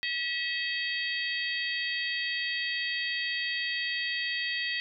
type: harmonic tone with a mistuned harmonic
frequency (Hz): 646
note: E5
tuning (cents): -35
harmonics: 3 / 4 / 5 / 6 / 7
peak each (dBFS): -32 / -36 / -36 / -40 / -38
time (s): 0.03-4.8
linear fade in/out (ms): 0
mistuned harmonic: 6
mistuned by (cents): -56
effects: none